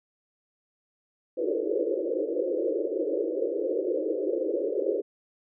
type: band-pass noise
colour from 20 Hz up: white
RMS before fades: -28 dBFS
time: 1.37-5.02 s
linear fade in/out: 10 ms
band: 310 to 550 Hz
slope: 96 dB/octave
effects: none